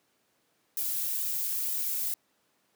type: noise with flanger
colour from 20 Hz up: violet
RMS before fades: -31 dBFS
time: 0.77-2.14 s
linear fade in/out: 2 ms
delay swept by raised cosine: 1.6 to 2.7 ms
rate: 2.1 Hz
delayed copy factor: +0.95
effects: pink hiss -71 dBFS RMS until 2.75 s + high-pass 200 Hz 12 dB/octave